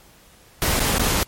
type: noise with dropouts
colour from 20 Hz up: pink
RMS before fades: -20 dBFS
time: 0.62-1.23 s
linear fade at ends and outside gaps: 0 ms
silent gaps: 0.795-0.802 / 0.982-0.995 s
effects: pink hiss -51 dBFS RMS until 1.27 s + MP3 64 kbps